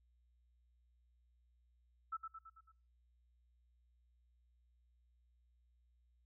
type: tone with echo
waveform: sine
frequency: 1318.5 Hz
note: E6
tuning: in tune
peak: -38 dBFS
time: 2.12-2.17 s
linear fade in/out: 10 ms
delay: 110 ms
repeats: 5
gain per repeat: -5 dB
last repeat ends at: 2.72 s
effects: noise-tail reverb RT60 0.4 s tail -24 dB re dry + added 60 Hz sine -70 dBFS peak until 6.25 s